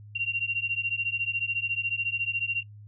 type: beating tone pair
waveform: sine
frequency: 2753 / 2767 Hz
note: F7 / F7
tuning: -25 / -17 cents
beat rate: 14 Hz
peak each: -29 dBFS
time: 0.15-2.63 s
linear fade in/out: 10 ms
effects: noise-tail reverb RT60 0.1 s tail -22 dB re dry + added 104 Hz sine -44 dBFS peak until 2.87 s